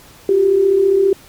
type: tone pair together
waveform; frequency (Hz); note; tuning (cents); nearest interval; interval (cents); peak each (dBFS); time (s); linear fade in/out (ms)
sine; 357.1 / 392; F4 / G4; +39 / 0; major second; 161; -18 / -10; 0.29-1.13; 2
effects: pink hiss -43 dBFS RMS until 1.28 s + MP3 96 kbps